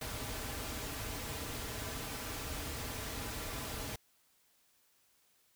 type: noise with comb filter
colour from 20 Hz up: pink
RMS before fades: -41 dBFS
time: 0.01-3.96 s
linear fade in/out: 5 ms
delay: 5.5 ms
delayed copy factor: -0.55
effects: white hiss -71 dBFS RMS until 5.55 s